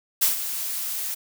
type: noise with ADSR envelope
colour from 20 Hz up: blue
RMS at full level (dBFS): -18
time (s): 0.21-1.15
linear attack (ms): 15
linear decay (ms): 130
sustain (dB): -11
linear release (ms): 13
effects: none